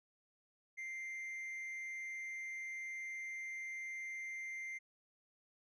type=tone with amplitude modulation; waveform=triangle; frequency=2093 Hz; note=C7; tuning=in tune; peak=-39 dBFS; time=0.77-4.79 s; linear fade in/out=20 ms; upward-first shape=sine; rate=224 Hz; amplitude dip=30%; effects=resampled to 22050 Hz